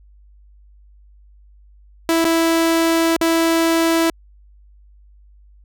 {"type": "tone with dropouts", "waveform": "sawtooth", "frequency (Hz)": 329.6, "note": "E4", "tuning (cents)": 0, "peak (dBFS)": -10, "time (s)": [2.09, 4.1], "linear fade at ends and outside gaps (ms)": 1, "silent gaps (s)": [[2.244, 2.251], [3.165, 3.212]], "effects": ["added 50 Hz sine -45 dBFS peak until 5.64 s"]}